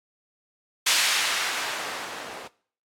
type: noise with low-pass filter sweep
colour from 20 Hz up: violet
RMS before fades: -27 dBFS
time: 0.86-2.48 s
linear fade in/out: 10 ms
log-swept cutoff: 3200 to 580 Hz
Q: 0.72
effects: noise-tail reverb RT60 0.5 s tail -21 dB re dry + AAC 64 kbps